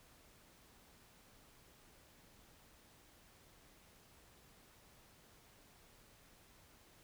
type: silence
effects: pink hiss -65 dBFS RMS until 7.03 s